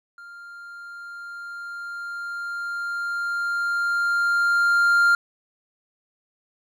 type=tone with level ramp; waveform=triangle; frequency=1396.9 Hz; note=F6; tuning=in tune; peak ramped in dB=-38 to -12 dBFS; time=0.18-5.15 s; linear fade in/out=2 ms; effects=none